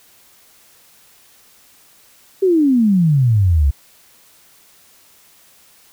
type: exponential sweep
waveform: sine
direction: down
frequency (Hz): 396 to 65.8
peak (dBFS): -10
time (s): 2.42-3.71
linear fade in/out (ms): 10
effects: white hiss -50 dBFS RMS until 5.92 s